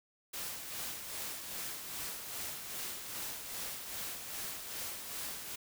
white noise with tremolo, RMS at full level -40 dBFS, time 0.33-5.56 s, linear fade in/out 10 ms, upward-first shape sine, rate 2.5 Hz, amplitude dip 45%, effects none

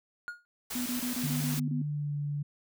triangle tone with exponential decay, 1432 Hz, F6, 43 cents sharp, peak -30 dBFS, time 0.28-0.45 s, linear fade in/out 0 ms, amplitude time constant 36 ms
white noise, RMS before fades -37 dBFS, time 0.7-1.6 s, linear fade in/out 10 ms
sine tone bursts, 246.9 Hz, B3, in tune, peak -31 dBFS, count 8, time 0.75-1.819 s, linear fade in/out 5 ms, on 110 ms, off 27 ms
sine tone with pitch glide, 148.9 to 145.33 Hz, D3 to D3, +24 to -18 cents, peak -30 dBFS, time 1.23-2.43 s, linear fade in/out 10 ms, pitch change -42 cents, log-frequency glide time 1.79-2.15 s
effects none

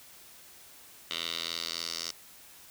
10% pulse tone with band-pass filter sweep, 83.6 Hz, E2, 25 cents sharp, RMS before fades -36 dBFS, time 1.11-2.11 s, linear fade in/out 0 ms, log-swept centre 3500 to 5300 Hz, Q 3.3, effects white hiss -53 dBFS RMS until 2.7 s

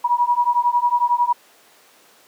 sine beating tone pair, 960 / 971 Hz, B5 / B5, -49 / -30 cents, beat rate 11 Hz, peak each -18 dBFS, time 0.04-1.33 s, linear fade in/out 10 ms, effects pink hiss -51 dBFS RMS until 2.27 s + high-pass 400 Hz 12 dB/octave

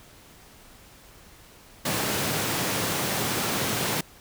pink high-pass noise, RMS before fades -27 dBFS, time 1.85-4.01 s, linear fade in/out 5 ms, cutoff 110 Hz, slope 24 dB/octave, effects pink hiss -51 dBFS RMS until 4.2 s

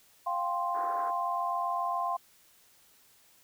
sine chord, F suspended second, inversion none, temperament just, 698.5 / 785.8 / 1047.7 Hz, F5 / G5 / C6, 0 / +4 / +2 cents, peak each -33 / -36 / -31 dBFS, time 0.26-2.17 s, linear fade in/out 10 ms
white band-pass noise, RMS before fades -44 dBFS, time 0.74-1.11 s, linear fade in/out 10 ms, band 310 to 1600 Hz, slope 48 dB/octave
effects white hiss -62 dBFS RMS until 3.43 s

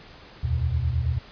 sine tone cluster, 75.1 / 84.2 / 121.9 Hz, D2 / E2 / B2, +39 / +37 / -22 cents, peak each -26 dBFS, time 0.43-1.19 s, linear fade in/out 10 ms, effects pink hiss -47 dBFS RMS until 1.31 s + resampled to 11025 Hz

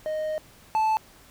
triangle tone pair in turn, 620 / 874.3 Hz, D#5 / A5, -6 / -11 cents, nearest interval tritone, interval 595 cents, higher second, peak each -24 / -18 dBFS, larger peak second, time 0.06-0.38 / 0.75-0.97 s, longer first, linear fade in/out 0 ms, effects pink hiss -53 dBFS RMS until 1.3 s

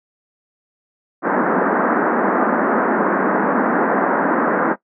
pink band-pass noise, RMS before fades -17 dBFS, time 1.22-4.76 s, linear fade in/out 50 ms, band 200 to 1700 Hz, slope 48 dB/octave, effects noise-tail reverb RT60 0.1 s tail -18 dB re dry

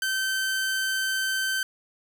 sawtooth tone, 1545 Hz, G6, 26 cents flat, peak -21 dBFS, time 0.02-1.63 s, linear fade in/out 2 ms, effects none

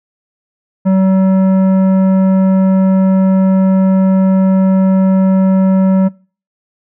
sine tone with tanh clipping, 190 Hz, F#3, 46 cents sharp, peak -9 dBFS, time 0.85-6.09 s, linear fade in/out 20 ms, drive 12 dB, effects noise-tail reverb RT60 0.4 s tail -24 dB re dry

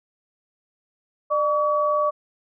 sine tone pair together, 599.5 / 1137 Hz, D5 / C#6, +36 / +44 cents, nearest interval major seventh, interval 1108 cents, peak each -21 dBFS, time 1.3-2.11 s, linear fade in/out 20 ms, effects none

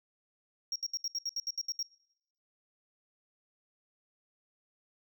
sine tone bursts, 5588 Hz, F8, in tune, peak -29 dBFS, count 11, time 0.72-1.828 s, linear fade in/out 2 ms, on 38 ms, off 69 ms, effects noise-tail reverb RT60 0.8 s tail -25 dB re dry + tanh soft clip ceiling -30 dBFS

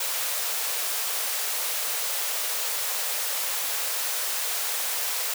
white high-pass noise, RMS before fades -28 dBFS, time 0-5.34 s, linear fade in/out 5 ms, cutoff 430 Hz, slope 96 dB/octave, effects none

